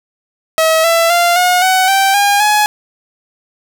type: tone with pitch steps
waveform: sawtooth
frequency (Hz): 642 / 667.3 / 693.7 / 721 / 749.5 / 779.1 / 809.8 / 841.8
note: E5 / E5 / F5 / F#5 / F#5 / G5 / G#5 / G#5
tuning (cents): -46 / +21 / -12 / -45 / +22 / -11 / -44 / +23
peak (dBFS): -5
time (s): 0.58-2.66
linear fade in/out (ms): 0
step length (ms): 260
effects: none